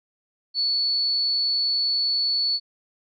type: tone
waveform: sine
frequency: 4435 Hz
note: C#8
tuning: in tune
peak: -20 dBFS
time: 0.54-2.6 s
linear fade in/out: 50 ms
effects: none